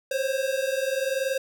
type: tone pair together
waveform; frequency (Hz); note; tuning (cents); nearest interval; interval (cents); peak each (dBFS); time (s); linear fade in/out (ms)
square; 523.3 / 544; C5 / C#5; 0 / -33; minor second; 67; -28; 0.11-1.38; 5
effects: none